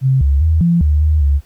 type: tone with pitch steps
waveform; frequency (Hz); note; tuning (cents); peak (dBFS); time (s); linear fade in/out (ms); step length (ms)
sine; 132.5 / 69.8 / 80 / 170.5 / 74.7 / 76.8 / 70.8; C3 / C#2 / D#2 / F3 / D2 / D#2 / C#2; +22 / +13 / +49 / -41 / +30 / -22 / +37; -9; 0.01-1.41; 50; 200
effects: pink hiss -53 dBFS RMS until 1.45 s